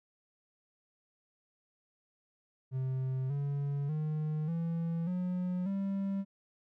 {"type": "tone with pitch steps", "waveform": "triangle", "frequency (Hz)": [130.81, 141.83, 153.77, 166.73, 180.77, 195.99], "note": ["C3", "C#3", "D#3", "E3", "F#3", "G3"], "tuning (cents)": [0, 40, -20, 20, -40, 0], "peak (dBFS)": -29, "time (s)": [2.71, 6.25], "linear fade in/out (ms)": 50, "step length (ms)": 590, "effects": []}